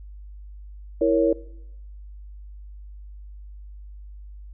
sine chord, A# diminished, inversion second, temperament equal, 329.6 / 466.2 / 554.4 Hz, E4 / A#4 / C#5, 0 / 0 / 0 cents, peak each -21 dBFS, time 1.01-1.33 s, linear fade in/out 5 ms, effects noise-tail reverb RT60 0.8 s tail -20 dB re dry + added 50 Hz sine -38 dBFS peak until 4.53 s

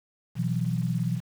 sine chord, B suspended fourth, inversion none, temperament equal with one note detuned, 123.47 / 164.81 / 182.77 Hz, B2 / E3 / F#3, 0 / 0 / -21 cents, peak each -28 / -28 / -31 dBFS, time 0.35-1.21 s, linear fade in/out 50 ms, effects 8-bit

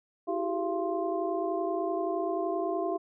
sine tone cluster, 327.9 / 380.7 / 411.2 / 684 / 1051 Hz, E4 / F#4 / G#4 / F5 / C6, -9 / +49 / -17 / -36 / +7 cents, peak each -34 / -32 / -40 / -32 / -39 dBFS, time 0.27-2.98 s, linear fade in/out 20 ms, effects none

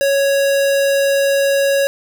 square tone, 554.4 Hz, C#5, in tune, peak -13 dBFS, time 0.01-1.87 s, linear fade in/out 0 ms, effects none

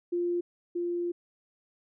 sine tone pair in turn, 349.2 / 347.9 Hz, F4 / F4, 0 / -7 cents, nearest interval unison, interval 7 cents, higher first, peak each -26 / -28 dBFS, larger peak first, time 0.12-0.41 / 0.75-1.12 s, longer second, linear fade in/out 10 ms, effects none

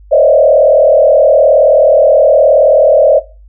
sine tone with frequency modulation, 587.3 Hz, D5, in tune, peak -3 dBFS, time 0.11-3.2 s, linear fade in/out 20 ms, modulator 39 Hz, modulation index 1.7, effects noise-tail reverb RT60 0.3 s tail -18 dB re dry + added 50 Hz sine -35 dBFS peak until 3.48 s

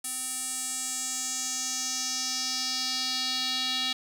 square tone with band-pass filter sweep, 257.4 Hz, C4, 28 cents flat, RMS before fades -31 dBFS, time 0.04-3.93 s, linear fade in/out 5 ms, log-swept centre 9500 to 3800 Hz, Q 3.5, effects 8-bit

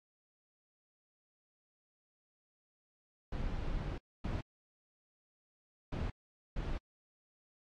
brown noise bursts at uneven times, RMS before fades -37 dBFS, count 4, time 3.32-3.98 / 4.24-4.41 / 5.92-6.1 / 6.56-6.78 s, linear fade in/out 5 ms, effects low-pass 4000 Hz 12 dB/octave + AAC 64 kbps

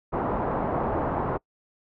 white low-pass noise, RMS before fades -27 dBFS, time 0.12-1.38 s, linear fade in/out 20 ms, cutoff 1000 Hz, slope 24 dB/octave, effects noise-tail reverb RT60 0.1 s tail -25 dB re dry

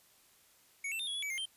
square tone with pitch steps, 2229 / 2674 / 3624 / 3348 / 3392 / 2287 / 2122 / 3141 Hz, C#7 / E7 / A#7 / G#7 / G#7 / D7 / C7 / G7, +9 / +24 / -50 / +13 / +36 / -47 / +24 / +3 cents, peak -36 dBFS, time 0.84-1.456 s, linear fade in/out 5 ms, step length 77 ms, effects white hiss -65 dBFS RMS until 1.56 s + resampled to 32000 Hz

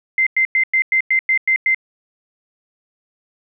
sine tone bursts, 2080 Hz, C7, 11 cents flat, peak -12 dBFS, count 9, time 0.18-1.746 s, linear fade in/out 2 ms, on 86 ms, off 99 ms, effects none

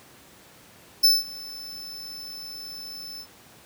45% pulse tone with ADSR envelope, 5274 Hz, E8, in tune, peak -13 dBFS, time 1.03-3.27 s, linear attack 12 ms, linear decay 190 ms, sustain -23 dB, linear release 70 ms, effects pink hiss -51 dBFS RMS until 3.65 s + high-pass 100 Hz 12 dB/octave

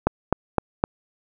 click train, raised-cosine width 1 ms, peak -3 dBFS, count 4, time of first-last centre 0.07-0.839 s, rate 3.9 Hz, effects none

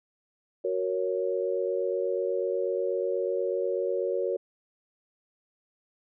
sine chord, F# major, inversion none, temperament equal, 370 / 466.2 / 554.4 Hz, F#4 / A#4 / C#5, 0 / 0 / 0 cents, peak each -30 dBFS, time 0.64-4.37 s, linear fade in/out 10 ms, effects none

